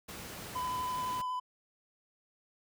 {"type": "noise", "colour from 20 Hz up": "pink", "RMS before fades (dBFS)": -44, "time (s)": [0.08, 1.22], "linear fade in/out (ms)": 10}
{"type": "tone with vibrato", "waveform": "triangle", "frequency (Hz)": 1005, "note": "B5", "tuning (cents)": 30, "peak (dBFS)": -31, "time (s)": [0.55, 1.4], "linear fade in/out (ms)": 10, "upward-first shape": "triangle", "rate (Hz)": 12, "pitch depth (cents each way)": 16}
{"effects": ["high-pass 60 Hz 12 dB/octave"]}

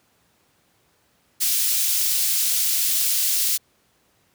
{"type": "high-pass noise", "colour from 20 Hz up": "white", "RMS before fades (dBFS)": -21, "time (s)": [1.4, 3.58], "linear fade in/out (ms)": 20, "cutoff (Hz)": 3600, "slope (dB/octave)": 12, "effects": ["pink hiss -63 dBFS RMS until 4.34 s", "high-pass 80 Hz 12 dB/octave"]}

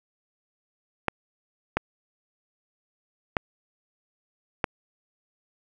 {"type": "clicks", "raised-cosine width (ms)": 0.5, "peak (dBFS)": -7, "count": 4, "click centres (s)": [1.083, 1.77, 3.368, 4.642], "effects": []}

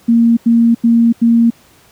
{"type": "tone bursts", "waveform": "sine", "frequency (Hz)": 232.2, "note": "A#3", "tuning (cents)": -7, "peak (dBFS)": -6, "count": 4, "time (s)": [0.08, 1.504], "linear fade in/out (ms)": 10, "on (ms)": 290, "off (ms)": 88, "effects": ["pink hiss -47 dBFS RMS until 1.91 s", "high-pass 80 Hz 12 dB/octave"]}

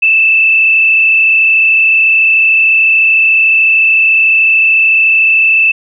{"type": "tone with frequency modulation", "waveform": "sine", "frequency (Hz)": 2637, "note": "E7", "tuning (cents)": 0, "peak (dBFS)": -5, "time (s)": [0.02, 5.72], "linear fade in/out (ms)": 10, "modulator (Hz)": 33.7, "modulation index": 1.2, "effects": []}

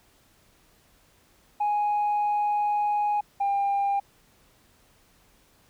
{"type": "tone pair in turn", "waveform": "sine", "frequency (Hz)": [830.6, 799.3], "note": ["G#5", "G5"], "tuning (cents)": [0, 33], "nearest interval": "minor second", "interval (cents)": 67, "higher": "first", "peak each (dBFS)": -20, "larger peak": "neither", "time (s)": [[1.6, 3.21], [3.4, 4]], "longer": "first", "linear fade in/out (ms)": 10, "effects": ["tanh soft clip ceiling -20 dBFS", "pink hiss -61 dBFS RMS until 5.69 s"]}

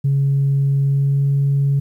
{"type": "tone with pitch glide", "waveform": "sine", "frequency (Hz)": [138.59, 139.63], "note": ["C#3", "C#3"], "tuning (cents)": [0, 13], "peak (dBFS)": -12, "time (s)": [0.04, 1.8], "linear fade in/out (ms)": 10, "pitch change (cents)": 13, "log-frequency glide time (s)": [0.83, 1.31], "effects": ["tanh soft clip ceiling -10 dBFS", "9-bit"]}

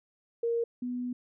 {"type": "tone pair in turn", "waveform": "sine", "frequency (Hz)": [466.2, 247], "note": ["A#4", "B3"], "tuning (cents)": [0, 0], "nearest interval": "major seventh", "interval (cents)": 1100, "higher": "first", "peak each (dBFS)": [-26, -31], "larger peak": "first", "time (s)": [[0.43, 0.64], [0.82, 1.13]], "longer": "second", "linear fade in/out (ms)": 5, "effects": []}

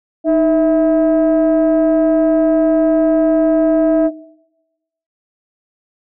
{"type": "tone pair together", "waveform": "sine", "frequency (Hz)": [311.9, 653], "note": ["D#4", "E5"], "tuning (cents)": [4, -17], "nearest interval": "octave + minor second", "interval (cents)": 1279, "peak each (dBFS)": -11, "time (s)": [0.24, 4.11], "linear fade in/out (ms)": 50, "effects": ["noise-tail reverb RT60 1.0 s tail -20 dB re dry", "tanh soft clip ceiling -6 dBFS"]}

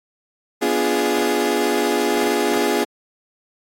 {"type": "chord", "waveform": "30% pulse", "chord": "B diminished seventh", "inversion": "none", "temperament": "equal", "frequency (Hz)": [246.9, 293.7, 349.2, 415.3], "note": ["B3", "D4", "F4", "Ab4"], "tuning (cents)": [0, 0, 0, 0], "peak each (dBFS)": [-22, -22, -20, -18], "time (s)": [0.61, 2.85], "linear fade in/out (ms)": 20, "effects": ["AAC 48 kbps"]}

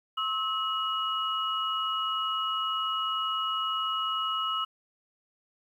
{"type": "tone cluster", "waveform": "sine", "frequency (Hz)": [1073, 1295, 2904], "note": ["C6", "E6", "F#7"], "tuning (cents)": [43, -31, -33], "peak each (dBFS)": [-37, -29, -32], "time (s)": [0.17, 4.65], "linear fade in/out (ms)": 10, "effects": ["10-bit"]}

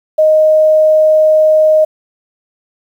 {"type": "tone", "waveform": "sine", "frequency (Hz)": 622, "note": "D#5", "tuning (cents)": -1, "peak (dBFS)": -5, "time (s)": [0.18, 1.85], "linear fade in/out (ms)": 10, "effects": ["7-bit"]}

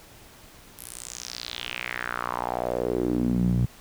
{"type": "tone with band-pass filter sweep", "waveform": "sawtooth", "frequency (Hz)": 60.6, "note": "B1", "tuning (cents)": -32, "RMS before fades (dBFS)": -28, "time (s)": [0.78, 3.66], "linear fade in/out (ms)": 10, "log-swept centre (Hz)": [12000, 130], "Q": 3.8, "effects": ["pink hiss -50 dBFS RMS until 3.8 s"]}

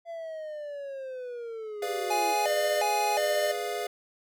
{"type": "linear sweep", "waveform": "triangle", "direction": "down", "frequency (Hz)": [680, 329.7], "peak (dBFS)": -33, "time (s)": [0.05, 2.35], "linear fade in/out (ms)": 50}
{"type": "chord", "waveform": "square", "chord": "G# diminished seventh", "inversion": "none", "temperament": "equal", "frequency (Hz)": [415.3, 493.9, 587.3, 698.5], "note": ["G#4", "B4", "D5", "F5"], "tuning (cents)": [0, 0, 0, 0], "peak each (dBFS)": [-35, -38, -40, -35], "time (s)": [1.82, 3.87], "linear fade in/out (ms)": 5}
{"type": "tone with vibrato", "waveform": "square", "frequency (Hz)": 708, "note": "F5", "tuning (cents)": 23, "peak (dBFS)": -26, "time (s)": [2.1, 3.52], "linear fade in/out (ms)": 10, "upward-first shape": "square", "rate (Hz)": 1.4, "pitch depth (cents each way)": 280}
{"effects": []}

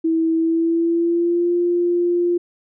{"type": "tone with pitch glide", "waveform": "sine", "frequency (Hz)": [325.6, 349], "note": ["E4", "F4"], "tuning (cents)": [-21, -1], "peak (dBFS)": -15, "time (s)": [0.04, 2.38], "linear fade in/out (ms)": 10, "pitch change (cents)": 120, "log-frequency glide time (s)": [0.36, 1.53], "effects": []}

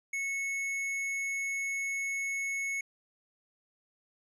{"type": "tone with tanh clipping", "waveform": "sine", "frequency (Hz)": 2200, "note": "C#7", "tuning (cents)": -14, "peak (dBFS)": -33, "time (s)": [0.13, 2.81], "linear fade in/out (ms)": 5, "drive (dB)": 13, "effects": ["resampled to 24000 Hz"]}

